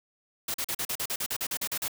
white noise bursts, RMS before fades -31 dBFS, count 14, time 0.48-1.881 s, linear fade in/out 5 ms, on 62 ms, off 41 ms, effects none

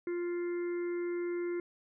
harmonic tone, 349.2 Hz, F4, in tune, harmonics 1 / 3 / 4 / 5 / 6, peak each -32 / -54 / -52 / -56 / -50 dBFS, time 0.07-1.6 s, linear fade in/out 2 ms, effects none

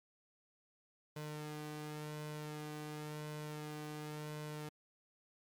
sawtooth tone with flanger, 151.3 Hz, D#3, 48 cents flat, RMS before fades -45 dBFS, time 1.16-4.69 s, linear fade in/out 5 ms, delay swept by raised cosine 2 to 2.58 ms, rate 0.93 Hz, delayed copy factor +0.55, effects MP3 96 kbps

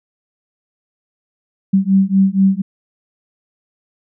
sine beating tone pair, 191.1 / 195.3 Hz, G3 / G3, -44 / -6 cents, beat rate 4.2 Hz, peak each -13 dBFS, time 1.73-2.62 s, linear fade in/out 10 ms, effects none

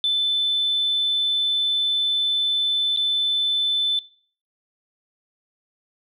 sine tone with dropouts, 3520 Hz, A7, in tune, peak -17 dBFS, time 0.04-3.99 s, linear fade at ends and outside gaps 1 ms, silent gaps 2.963-2.972 s, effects noise-tail reverb RT60 0.5 s tail -22 dB re dry + tanh soft clip ceiling -13 dBFS

